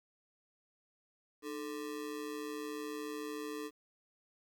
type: ring-modulated tone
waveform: square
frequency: 370 Hz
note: F#4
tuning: in tune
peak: -37 dBFS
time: 1.42-3.71 s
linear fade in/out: 50 ms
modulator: 66.8 Hz
effects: 11-bit